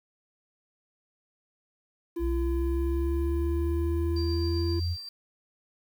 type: tone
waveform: triangle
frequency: 339.4 Hz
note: F4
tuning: 49 cents flat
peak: -27 dBFS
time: 2.16-4.8 s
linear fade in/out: 10 ms
type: linear sweep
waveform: sine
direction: up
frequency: 60.4 to 87.6 Hz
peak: -26 dBFS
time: 2.19-4.97 s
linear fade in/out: 50 ms
type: tone with tremolo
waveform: sine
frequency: 4700 Hz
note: D8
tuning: 1 cent sharp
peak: -36 dBFS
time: 4.16-5.09 s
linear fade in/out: 5 ms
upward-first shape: sine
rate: 7.7 Hz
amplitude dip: 35%
effects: 9-bit